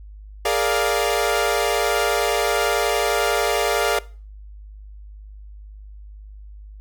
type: chord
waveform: sawtooth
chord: Bb dominant seventh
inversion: third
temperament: equal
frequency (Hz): 415.3 / 466.2 / 587.3 / 698.5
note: Ab4 / Bb4 / D5 / F5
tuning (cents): 0 / 0 / 0 / 0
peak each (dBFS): -20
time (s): 0.45-3.99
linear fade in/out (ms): 5
effects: noise-tail reverb RT60 0.4 s tail -21 dB re dry + added 51 Hz sine -37 dBFS peak until 6.8 s